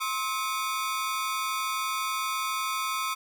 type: ring-modulated tone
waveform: sawtooth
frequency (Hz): 1174.7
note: D6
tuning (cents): 0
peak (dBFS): -21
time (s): 0-3.15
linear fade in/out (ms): 20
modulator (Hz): 116
effects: none